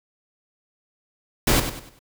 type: noise with echo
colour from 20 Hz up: pink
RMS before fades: -18 dBFS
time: 1.47-1.6 s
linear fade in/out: 5 ms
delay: 98 ms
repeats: 4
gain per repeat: -9 dB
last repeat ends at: 1.992 s
effects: none